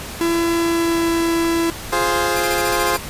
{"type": "tone with pitch glide", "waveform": "45% pulse", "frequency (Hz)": [336.4, 333.9], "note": ["E4", "E4"], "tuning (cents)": [35, 22], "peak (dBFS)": -16, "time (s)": [0.21, 1.7], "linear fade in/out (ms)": 0, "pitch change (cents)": -13, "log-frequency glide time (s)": [0.56, 1.11]}
{"type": "chord", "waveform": "15% pulse", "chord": "F minor", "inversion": "none", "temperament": "equal", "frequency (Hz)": [349.2, 415.3, 523.3], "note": ["F4", "Ab4", "C5"], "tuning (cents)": [0, 0, 0], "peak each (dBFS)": -15, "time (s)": [1.92, 2.97], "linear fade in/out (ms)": 10}
{"type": "tone bursts", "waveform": "5% pulse", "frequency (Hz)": 2400, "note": "D7", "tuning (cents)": 37, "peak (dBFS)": -15, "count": 9, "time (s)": [2.36, 2.977], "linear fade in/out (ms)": 5, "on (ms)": 41, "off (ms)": 31}
{"effects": ["pink hiss -31 dBFS RMS until 3.09 s", "resampled to 32000 Hz"]}